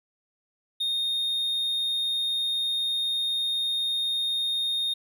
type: tone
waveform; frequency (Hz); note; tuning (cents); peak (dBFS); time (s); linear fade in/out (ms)
triangle; 3688; A#7; -19; -23; 0.8-4.94; 10
effects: none

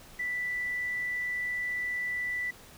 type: tone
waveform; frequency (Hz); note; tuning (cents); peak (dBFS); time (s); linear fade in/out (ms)
triangle; 1975.5; B6; 0; -26; 0.19-2.51; 10
effects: tanh soft clip ceiling -28 dBFS + pink hiss -52 dBFS RMS until 2.77 s

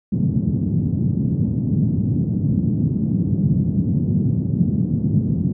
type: band-pass noise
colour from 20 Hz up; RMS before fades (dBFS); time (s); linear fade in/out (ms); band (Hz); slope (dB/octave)
white; -19; 0.12-5.53; 10; 100 to 210; 24
effects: none

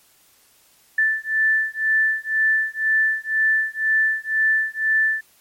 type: beating tone pair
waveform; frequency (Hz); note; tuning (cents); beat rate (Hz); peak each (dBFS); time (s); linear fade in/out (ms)
sine; 1760 / 1762; A6 / A6; 0 / +2; 2; -20; 0.98-5.21; 5
effects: white hiss -56 dBFS RMS until 5.4 s + MP3 64 kbps

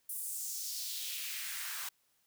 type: noise with high-pass filter sweep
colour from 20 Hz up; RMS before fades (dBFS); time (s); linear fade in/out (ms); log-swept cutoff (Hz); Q
white; -40; 0.09-1.89; 5; 11000 to 1100; 2
effects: white hiss -74 dBFS RMS until 2.26 s

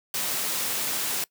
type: high-pass noise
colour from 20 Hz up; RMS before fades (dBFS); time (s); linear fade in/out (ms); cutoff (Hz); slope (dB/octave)
white; -28; 0.14-1.24; 2; 140; 12
effects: noise-tail reverb RT60 0.1 s tail -22 dB re dry

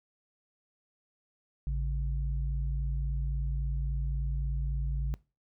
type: tone pair together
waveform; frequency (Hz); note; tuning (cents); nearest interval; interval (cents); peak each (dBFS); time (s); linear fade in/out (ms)
sine; 54.96 / 138.59; A1 / C#3; -1 / 0; octave + major third; 1601; -29 / -36; 1.67-5.14; 0
effects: noise-tail reverb RT60 0.3 s tail -22 dB re dry

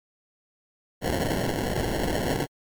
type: noise with sample-and-hold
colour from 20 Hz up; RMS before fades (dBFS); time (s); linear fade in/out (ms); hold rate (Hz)
white; -26; 1.01-2.47; 50; 1225
effects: MP3 96 kbps

